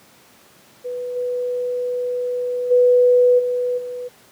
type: tone with level steps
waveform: sine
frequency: 493.9 Hz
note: B4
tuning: in tune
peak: -24 / -20 / -10 / -18 / -26 dBFS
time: 0.84-4.09 s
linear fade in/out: 20 ms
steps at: 1.15 / 2.7 / 3.38 / 3.77 s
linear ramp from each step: 20 ms
effects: pink hiss -50 dBFS RMS until 4.31 s + high-pass 150 Hz 12 dB/octave